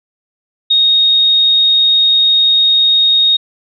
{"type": "tone", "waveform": "sine", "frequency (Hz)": 3729, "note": "A#7", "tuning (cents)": 0, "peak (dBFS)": -7, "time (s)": [0.7, 3.37], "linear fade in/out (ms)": 10, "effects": []}